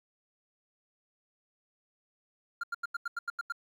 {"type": "tone bursts", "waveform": "triangle", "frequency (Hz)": 1396.9, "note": "F6", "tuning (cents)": 0, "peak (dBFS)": -29, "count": 9, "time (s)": [2.61, 3.523], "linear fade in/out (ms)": 5, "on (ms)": 25, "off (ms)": 86, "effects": ["11-bit"]}